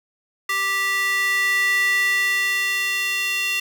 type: tone with high-pass filter sweep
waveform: square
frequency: 392 Hz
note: G4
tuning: in tune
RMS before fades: -21 dBFS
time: 0.49-3.6 s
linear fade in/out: 5 ms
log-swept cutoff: 1600 to 2500 Hz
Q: 4.9
effects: none